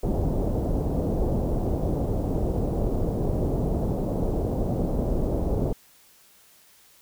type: low-pass noise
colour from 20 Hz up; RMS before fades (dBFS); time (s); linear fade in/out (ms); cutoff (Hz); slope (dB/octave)
pink; -25; 0.03-5.73; 5; 630; 24
effects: white hiss -56 dBFS RMS until 7.01 s